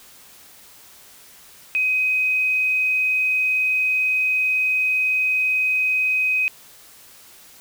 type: tone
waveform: sine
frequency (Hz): 2518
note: D#7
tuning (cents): +20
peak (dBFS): -17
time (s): 1.75-6.48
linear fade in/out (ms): 0
effects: white hiss -47 dBFS RMS until 7.6 s